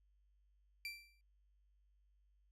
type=tone with exponential decay; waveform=30% pulse; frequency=2349 Hz; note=D7; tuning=in tune; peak=-38 dBFS; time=0.85-1.21 s; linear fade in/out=1 ms; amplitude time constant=77 ms; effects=added 50 Hz sine -70 dBFS peak until 2.51 s + low-pass 12000 Hz 12 dB/octave

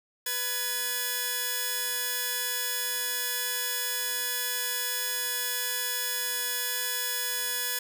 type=tone pair together; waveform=5% pulse; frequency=493.9 / 1700.1 Hz; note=B4 / G#6; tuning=0 / +40 cents; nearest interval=octave + major sixth; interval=2140 cents; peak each=-24 / -18 dBFS; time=0.26-7.79 s; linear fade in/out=5 ms; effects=none

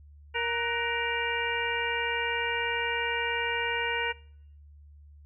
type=harmonic tone with a mistuned harmonic; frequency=468.5 Hz; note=A#4; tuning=9 cents sharp; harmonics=1 / 2 / 3 / 4 / 5 / 6; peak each=-34 / -34 / -34 / -34 / -34 / -34 dBFS; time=0.34-4.13 s; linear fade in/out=20 ms; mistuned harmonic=3; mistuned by=+99 cents; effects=noise-tail reverb RT60 0.7 s tail -25 dB re dry + added 73 Hz sine -49 dBFS peak until 5.25 s

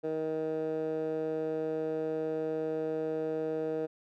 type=tone with band-pass filter; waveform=15% pulse; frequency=157.7 Hz; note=D#3; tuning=24 cents sharp; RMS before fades=-33 dBFS; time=0.03-3.87 s; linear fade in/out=20 ms; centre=470 Hz; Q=2.5; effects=none

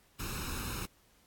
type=noise with comb filter; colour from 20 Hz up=pink; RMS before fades=-38 dBFS; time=0.19-0.86 s; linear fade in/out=10 ms; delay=0.76 ms; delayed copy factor=+0.75; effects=pink hiss -66 dBFS RMS until 1.26 s + AAC 64 kbps

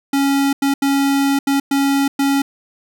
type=tone bursts at uneven times; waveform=square; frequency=277.2 Hz; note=C#4; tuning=in tune; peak=-14 dBFS; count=6; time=0.13-0.53 / 0.62-0.74 / 0.82-1.39 / 1.47-1.6 / 1.71-2.08 / 2.19-2.42 s; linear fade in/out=5 ms; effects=none

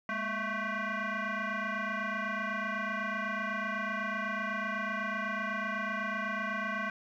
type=tone with frequency modulation; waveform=sine; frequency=206 Hz; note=G#3; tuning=14 cents flat; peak=-30 dBFS; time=0.09-6.9 s; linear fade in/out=2 ms; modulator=440 Hz; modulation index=4.4; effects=tanh soft clip ceiling -28 dBFS + 12-bit

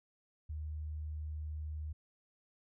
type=tone; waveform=sine; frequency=76.6 Hz; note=D#2; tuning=27 cents flat; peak=-38 dBFS; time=0.49-1.93 s; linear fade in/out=10 ms; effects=none

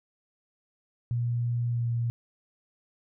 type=tone with pitch glide; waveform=sine; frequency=119.5 to 117.85 Hz; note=A#2 to A#2; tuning=+43 to +19 cents; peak=-25 dBFS; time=1.11-2.1 s; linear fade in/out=0 ms; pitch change=-24 cents; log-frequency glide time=1.69-1.88 s; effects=none

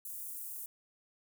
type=high-pass noise; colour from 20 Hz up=white; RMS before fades=-43 dBFS; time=0.05-0.66 s; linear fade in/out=2 ms; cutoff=9000 Hz; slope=24 dB/octave; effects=none

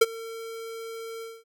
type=tone with ADSR envelope; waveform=square; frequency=453.7 Hz; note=A#4; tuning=47 cents flat; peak=-13 dBFS; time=0.01-1.44 s; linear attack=8 ms; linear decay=32 ms; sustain=-23 dB; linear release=220 ms; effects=none

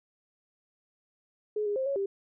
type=tone with pitch steps; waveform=sine; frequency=423.1 / 411.2 / 527 / 554 / 394.5 Hz; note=G#4 / G#4 / C5 / C#5 / G4; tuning=+32 / -17 / +12 / -1 / +11 cents; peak=-27 dBFS; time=1.56-2.06 s; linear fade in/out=5 ms; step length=100 ms; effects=none

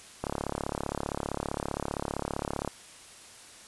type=click train; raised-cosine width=1 ms; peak=-16 dBFS; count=87; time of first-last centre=0.24-2.676 s; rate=35.3 Hz; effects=white hiss -50 dBFS RMS until 3.67 s + resampled to 24000 Hz

